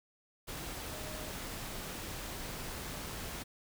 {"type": "tone in noise", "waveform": "sine", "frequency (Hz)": 617, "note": "D#5", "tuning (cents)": -15, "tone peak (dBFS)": -48, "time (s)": [0.91, 1.31], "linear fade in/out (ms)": 20, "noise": "pink", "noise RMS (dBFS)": -42, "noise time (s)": [0.47, 3.44], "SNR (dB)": -9, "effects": []}